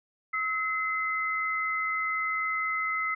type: tone pair together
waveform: sine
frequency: 1292 / 2051 Hz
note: E6 / C7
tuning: -35 / -35 cents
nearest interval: minor sixth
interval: 800 cents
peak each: -30 / -29 dBFS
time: 0.33-3.15 s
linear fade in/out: 10 ms
effects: none